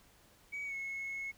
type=tone with pitch glide; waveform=sine; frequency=2268 to 2184 Hz; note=C#7 to C#7; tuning=+39 to -26 cents; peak=-36 dBFS; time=0.52-1.32 s; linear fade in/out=20 ms; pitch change=-65 cents; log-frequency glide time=0.65-0.75 s; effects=tanh soft clip ceiling -35 dBFS + pink hiss -64 dBFS RMS until 1.37 s